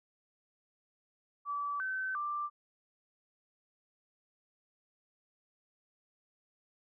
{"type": "tone with pitch steps", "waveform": "sine", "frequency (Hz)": [1153, 1532, 1180], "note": ["D6", "G6", "D6"], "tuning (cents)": [-32, -40, 8], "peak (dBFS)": -33, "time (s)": [1.45, 2.5], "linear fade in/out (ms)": 50, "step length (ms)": 350, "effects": []}